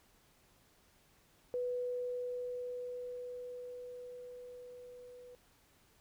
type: tone with level ramp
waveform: sine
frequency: 493.9 Hz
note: B4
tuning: in tune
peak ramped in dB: -33 to -51 dBFS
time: 1.54-5.35 s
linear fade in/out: 0 ms
effects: pink hiss -68 dBFS RMS until 6 s